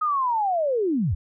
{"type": "linear sweep", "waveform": "sine", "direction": "down", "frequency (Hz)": [1269, 64.6], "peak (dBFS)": -20, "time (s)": [0.01, 1.15], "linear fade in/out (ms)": 10, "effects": []}